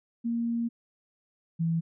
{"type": "tone pair in turn", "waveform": "sine", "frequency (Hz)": [233.4, 165.04], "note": ["A#3", "E3"], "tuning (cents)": [2, 2], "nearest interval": "tritone", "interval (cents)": 600, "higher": "first", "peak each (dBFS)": [-26, -24], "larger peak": "second", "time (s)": [[0.24, 0.69], [1.59, 1.81]], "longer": "first", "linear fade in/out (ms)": 20, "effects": []}